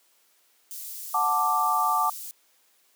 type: high-pass noise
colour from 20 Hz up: white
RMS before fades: -38 dBFS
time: 0.71-2.31 s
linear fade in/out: 0 ms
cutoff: 6600 Hz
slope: 12 dB/octave
type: chord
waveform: sine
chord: D major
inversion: first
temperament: just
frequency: 734.2 / 881 / 1174.7 Hz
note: F#5 / A5 / D6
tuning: -14 / +2 / 0 cents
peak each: -28 / -26 / -23 dBFS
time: 1.14-2.1 s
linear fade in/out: 5 ms
effects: white hiss -64 dBFS RMS until 2.95 s + high-pass 300 Hz 12 dB/octave